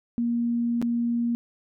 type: tone with dropouts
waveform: sine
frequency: 236.1 Hz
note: A#3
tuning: 22 cents sharp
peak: -22 dBFS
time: 0.18-1.35 s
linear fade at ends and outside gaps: 0 ms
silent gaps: 0.816-0.825 s
effects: none